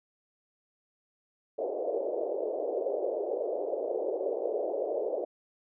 white band-pass noise, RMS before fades -32 dBFS, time 1.58-5.25 s, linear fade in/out 10 ms, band 370 to 620 Hz, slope 48 dB/octave, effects none

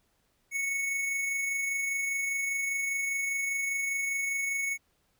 square tone with amplitude modulation, 2212 Hz, C#7, 4 cents flat, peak -28 dBFS, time 0.51-4.78 s, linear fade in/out 50 ms, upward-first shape sine, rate 25 Hz, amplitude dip 30%, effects pink hiss -72 dBFS RMS until 5.19 s

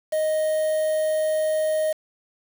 triangle tone with quantisation, 622.3 Hz, D#5, in tune, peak -18 dBFS, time 0.12-1.93 s, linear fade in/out 10 ms, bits 6, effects none

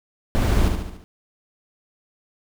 brown noise with echo, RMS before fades -19 dBFS, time 0.35-0.68 s, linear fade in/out 0 ms, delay 72 ms, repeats 5, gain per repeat -5 dB, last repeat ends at 1.04 s, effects none

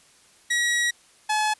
sawtooth tone pair in turn, 1913 / 854.6 Hz, A#6 / G#5, +44 / +49 cents, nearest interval octave + major second, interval 1395 cents, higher first, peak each -17 dBFS, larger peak neither, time 0.5-0.91 / 1.29-1.54 s, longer first, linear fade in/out 10 ms, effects white hiss -56 dBFS RMS until 1.59 s + resampled to 24000 Hz

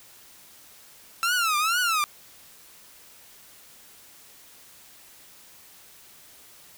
sawtooth tone with vibrato, 1330 Hz, E6, 15 cents sharp, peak -18 dBFS, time 1.23-2.04 s, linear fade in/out 0 ms, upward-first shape triangle, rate 2.2 Hz, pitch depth 210 cents each way, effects white hiss -51 dBFS RMS until 6.77 s

